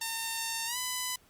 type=tone with pitch glide; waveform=5% pulse; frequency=908 to 1001.7 Hz; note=A#5 to B5; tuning=-46 to +24 cents; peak=-20 dBFS; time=0.01-1.16 s; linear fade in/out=5 ms; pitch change=+170 cents; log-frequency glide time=0.66-0.77 s; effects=pink hiss -63 dBFS RMS until 1.29 s + Opus 32 kbps